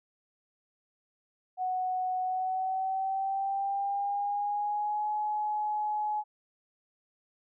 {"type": "tone with pitch glide", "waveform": "sine", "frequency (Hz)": [740, 845.1], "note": ["F#5", "G#5"], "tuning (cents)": [0, 30], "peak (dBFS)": -28, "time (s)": [1.57, 6.24], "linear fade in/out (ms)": 50, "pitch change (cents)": 230, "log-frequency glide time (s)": [2.22, 5.09], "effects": []}